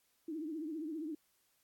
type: tone with vibrato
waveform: sine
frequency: 313.4 Hz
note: D#4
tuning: 13 cents sharp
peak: -38 dBFS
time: 0.28-1.15 s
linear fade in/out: 5 ms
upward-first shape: triangle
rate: 15 Hz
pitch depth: 140 cents each way
effects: white hiss -75 dBFS RMS until 1.63 s + AAC 64 kbps